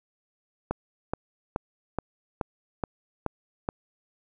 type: click train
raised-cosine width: 1 ms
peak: -13 dBFS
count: 8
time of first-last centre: 0.71-3.689 s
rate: 2.35 Hz
effects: none

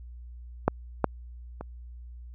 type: clicks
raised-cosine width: 1 ms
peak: -6 / -7 / -22 dBFS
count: 3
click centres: 0.68 / 1.043 / 1.61 s
effects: added 60 Hz sine -41 dBFS peak until 2.34 s

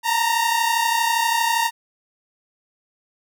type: tone pair together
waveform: sawtooth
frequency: 909 / 941.5 Hz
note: A#5 / A#5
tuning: -44 / +17 cents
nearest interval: minor second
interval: 61 cents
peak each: -17 dBFS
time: 0.03-1.71 s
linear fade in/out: 50 ms
effects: none

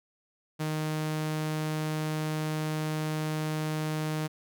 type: tone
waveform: sawtooth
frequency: 155 Hz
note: D#3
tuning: 6 cents flat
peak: -25 dBFS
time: 0.59-4.28 s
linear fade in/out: 20 ms
effects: none

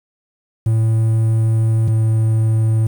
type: tone pair in turn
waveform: triangle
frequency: 111.7 / 110.86 Hz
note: A2 / A2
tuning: +27 / +13 cents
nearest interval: unison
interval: 14 cents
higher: first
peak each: -10 dBFS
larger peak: neither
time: 0.66-1.88 / 1.88-2.87 s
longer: first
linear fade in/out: 5 ms
effects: 7-bit

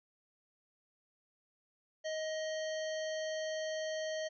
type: harmonic tone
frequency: 628 Hz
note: D#5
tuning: 16 cents sharp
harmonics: 1 / 3 / 5 / 7 / 9 / 10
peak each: -36 / -45 / -48 / -51 / -55 / -53 dBFS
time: 2.04-4.29 s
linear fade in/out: 20 ms
effects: none

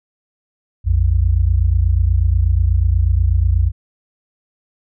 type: tone pair together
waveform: sine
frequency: 59.08 / 87.31 Hz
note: A#1 / F2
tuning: +24 / 0 cents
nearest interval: perfect fifth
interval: 676 cents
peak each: -14 dBFS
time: 0.84-3.72 s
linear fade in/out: 50 ms
effects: none

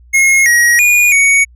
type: tone with pitch steps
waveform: square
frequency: 2159 / 1898 / 2440 / 2234 Hz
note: C#7 / A#6 / D#7 / C#7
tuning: -46 / +31 / -34 / +13 cents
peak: -7 dBFS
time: 0.13-1.45 s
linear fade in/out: 20 ms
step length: 330 ms
effects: added 60 Hz sine -39 dBFS peak until 1.55 s + resampled to 32000 Hz

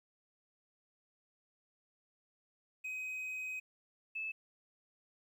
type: tone pair in turn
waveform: triangle / sine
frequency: 2521 / 2614 Hz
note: D#7 / E7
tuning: +22 / -15 cents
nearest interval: minor second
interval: 63 cents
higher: second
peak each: -37 / -37 dBFS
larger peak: neither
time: 2.84-3.6 / 4.15-4.32 s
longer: first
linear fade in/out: 10 ms
effects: 12-bit

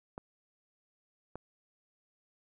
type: clicks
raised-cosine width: 1 ms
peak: -27 dBFS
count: 2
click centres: 0.179 / 1.356 s
effects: none

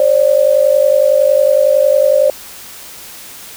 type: tone pair together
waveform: sine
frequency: 539.1 / 590 Hz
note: C#5 / D5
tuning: -48 / +8 cents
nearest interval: major second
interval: 156 cents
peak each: -10 dBFS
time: 0-2.3 s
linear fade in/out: 2 ms
effects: white hiss -33 dBFS RMS until 3.56 s

